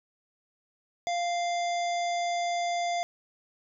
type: harmonic tone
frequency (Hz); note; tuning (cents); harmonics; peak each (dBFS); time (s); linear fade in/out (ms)
696; F5; -6; 1 / 3 / 5 / 7 / 9 / 10; -27 / -37 / -41 / -44 / -46 / -47; 1.07-3.03; 0
effects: none